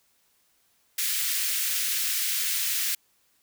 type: high-pass noise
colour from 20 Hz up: white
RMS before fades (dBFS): -27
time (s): 0.98-2.95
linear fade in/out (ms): 5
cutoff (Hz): 1700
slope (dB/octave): 24
effects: white hiss -67 dBFS RMS until 3.42 s